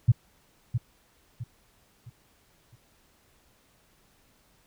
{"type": "tone with echo", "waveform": "sine", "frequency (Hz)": 118.5, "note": "A#2", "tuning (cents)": 29, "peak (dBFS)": -13, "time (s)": [0.08, 0.12], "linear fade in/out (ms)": 10, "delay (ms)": 660, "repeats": 4, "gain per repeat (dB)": -9, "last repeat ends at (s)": 2.76, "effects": ["pink hiss -64 dBFS RMS until 4.66 s"]}